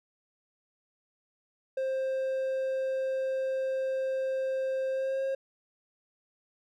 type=tone with pitch glide; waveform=triangle; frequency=528 to 537.2 Hz; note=C5 to C5; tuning=+16 to +46 cents; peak=-26 dBFS; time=1.77-5.35 s; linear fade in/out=5 ms; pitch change=+30 cents; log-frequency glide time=4.91-5.23 s; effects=none